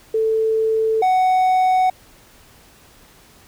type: tone pair in turn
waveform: sine / triangle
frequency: 442.3 / 743.9 Hz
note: A4 / F#5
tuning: +9 / +9 cents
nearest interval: major sixth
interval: 900 cents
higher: second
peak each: -15 / -11 dBFS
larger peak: second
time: 0.14-1.02 / 1.02-1.9 s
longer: neither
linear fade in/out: 5 ms
effects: pink hiss -49 dBFS RMS until 3.47 s